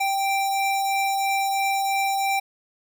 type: tone pair together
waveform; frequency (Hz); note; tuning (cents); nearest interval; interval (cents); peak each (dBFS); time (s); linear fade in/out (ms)
square; 784 / 2349; G5 / D7; 0 / 0; octave + perfect fifth; 1900; -22 / -32; 0-2.4; 10
effects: none